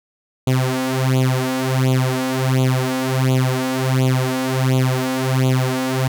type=tone with flanger; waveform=sawtooth; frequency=129.9 Hz; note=C3; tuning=12 cents flat; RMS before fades=-18 dBFS; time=0.47-6.08 s; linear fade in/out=5 ms; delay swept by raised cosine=0.28 to 3.68 ms; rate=1.4 Hz; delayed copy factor=+0.9; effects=none